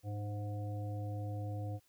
harmonic tone with a mistuned harmonic, 103.83 Hz, G#2, in tune, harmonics 1 / 3 / 5 / 7, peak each -37 / -48 / -49 / -50 dBFS, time 0.03-1.8 s, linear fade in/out 50 ms, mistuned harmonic 3, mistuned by -38 cents, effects white hiss -72 dBFS RMS until 1.88 s

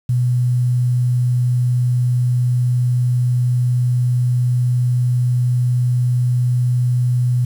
sine tone with quantisation, 123.5 Hz, B2, in tune, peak -13 dBFS, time 0.09-7.45 s, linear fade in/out 5 ms, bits 7, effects none

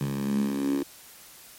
10% pulse tone with high-pass filter sweep, 69.3 Hz, C#2, in tune, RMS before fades -27 dBFS, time 0.01-0.83 s, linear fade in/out 0 ms, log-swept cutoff 150 to 310 Hz, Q 8.2, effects white hiss -49 dBFS RMS until 1.58 s + MP3 64 kbps

